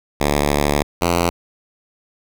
5% pulse tone pair in turn, 72.7 / 86.01 Hz, D2 / F2, -17 / -26 cents, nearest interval minor third, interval 291 cents, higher second, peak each -4 dBFS, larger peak neither, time 0.2-0.83 / 1.01-1.3 s, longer first, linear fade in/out 10 ms, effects none

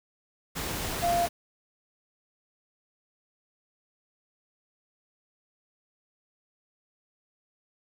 sine tone in noise, 692 Hz, F5, 16 cents flat, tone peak -23 dBFS, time 1.02-1.27 s, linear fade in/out 20 ms, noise pink, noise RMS -33 dBFS, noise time 0.55-1.29 s, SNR +7 dB, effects none

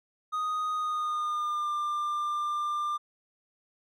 triangle tone with pitch glide, 1244.5 to 1193.1 Hz, D#6 to D6, 0 to +27 cents, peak -26 dBFS, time 0.32-2.98 s, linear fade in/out 20 ms, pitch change -73 cents, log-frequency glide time 0.74-1.72 s, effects none

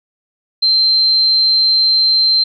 sine tone, 4127 Hz, C8, 25 cents flat, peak -9 dBFS, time 0.62-2.44 s, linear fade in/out 10 ms, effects none

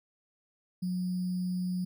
sine tone with sample-and-hold, 181.4 Hz, F#3, 34 cents flat, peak -29 dBFS, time 0.82-1.85 s, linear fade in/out 10 ms, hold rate 4900 Hz, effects none

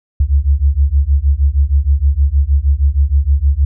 sine beating tone pair, 67.2 / 73.6 Hz, C2 / D2, +47 / +4 cents, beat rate 6.4 Hz, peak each -12 dBFS, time 0.2-3.65 s, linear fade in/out 5 ms, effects none

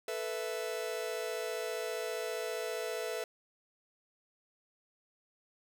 45% pulse chord, A suspended second, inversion none, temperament just, 440 / 495 / 660 Hz, A4 / B4 / E5, 0 / +4 / +2 cents, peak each -39 / -40 / -40 dBFS, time 0.08-3.24 s, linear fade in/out 2 ms, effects none

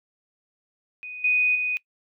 sine tone with level steps, 2489 Hz, D#7, in tune, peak -34 / -18 / -23 dBFS, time 1.03-1.77 s, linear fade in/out 0 ms, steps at 1.24 / 1.55 s, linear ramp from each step 5 ms, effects noise-tail reverb RT60 0.1 s tail -22 dB re dry

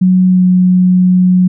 sine tone with pitch glide, 184.3 to 182.5 Hz, F#3 to F#3, -7 to -24 cents, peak -5 dBFS, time 0.01-1.48 s, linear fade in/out 10 ms, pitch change -17 cents, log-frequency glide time 0.28-0.43 s, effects none

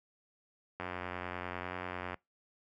click train, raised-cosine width 0.5 ms, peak -23 dBFS, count 122, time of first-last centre 0.8-2.143 s, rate 90.1 Hz, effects noise-tail reverb RT60 0.2 s tail -25 dB re dry + high-pass 60 Hz 12 dB/octave

